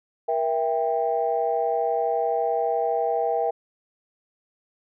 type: chord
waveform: sine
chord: E diminished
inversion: second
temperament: just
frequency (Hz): 474.7 / 659.3 / 791.1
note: Bb4 / E5 / G5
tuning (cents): +31 / 0 / +16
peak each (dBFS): -25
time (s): 0.28-3.51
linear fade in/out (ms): 10
effects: tanh soft clip ceiling -11 dBFS